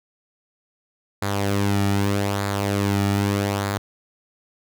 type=tone with flanger; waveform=sawtooth; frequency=100.2 Hz; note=G2; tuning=38 cents sharp; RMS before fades=-22 dBFS; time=1.22-3.78 s; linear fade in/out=5 ms; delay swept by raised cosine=0.34 to 1.94 ms; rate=0.81 Hz; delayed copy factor=-0.5; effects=none